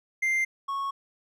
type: tone pair in turn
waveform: triangle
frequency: 2093 / 1102.7 Hz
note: C7 / C#6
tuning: 0 / -9 cents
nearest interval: major seventh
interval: 1109 cents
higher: first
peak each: -21 / -26 dBFS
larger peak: first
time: 0.22-0.45 / 0.68-0.91 s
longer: neither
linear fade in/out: 10 ms
effects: none